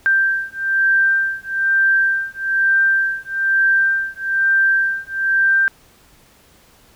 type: beating tone pair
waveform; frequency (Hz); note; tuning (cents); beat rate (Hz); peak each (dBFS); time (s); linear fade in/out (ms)
sine; 1574 / 1575.1; G6 / G6; +7 / +8; 1.1; -17; 0.06-5.68; 0
effects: pink hiss -51 dBFS RMS until 6.95 s